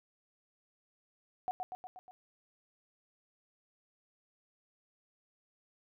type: tone with echo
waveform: sine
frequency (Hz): 740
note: F#5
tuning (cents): 0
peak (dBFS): -31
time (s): 1.48-1.51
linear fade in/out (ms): 0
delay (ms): 120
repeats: 5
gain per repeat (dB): -4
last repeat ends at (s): 2.11
effects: none